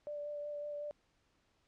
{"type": "tone with vibrato", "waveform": "sine", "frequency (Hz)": 587.3, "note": "D5", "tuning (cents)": 0, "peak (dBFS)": -39, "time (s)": [0.07, 0.91], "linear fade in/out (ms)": 0, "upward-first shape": "sine", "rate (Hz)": 5.4, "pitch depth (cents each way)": 13, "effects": ["pink hiss -75 dBFS RMS until 1.67 s", "low-pass 6000 Hz 12 dB/octave"]}